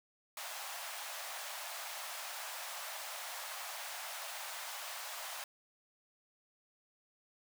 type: high-pass noise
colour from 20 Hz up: pink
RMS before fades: -44 dBFS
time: 0.37-5.44 s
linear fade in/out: 2 ms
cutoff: 620 Hz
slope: 48 dB/octave
effects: none